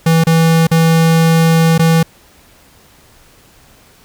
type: tone with dropouts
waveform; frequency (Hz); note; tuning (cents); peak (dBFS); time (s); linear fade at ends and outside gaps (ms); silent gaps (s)
square; 163.7; E3; -12; -8; 0.06-2.03; 5; 0.239-0.268 / 0.67-0.713 / 1.78-1.793
effects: pink hiss -46 dBFS RMS until 4.04 s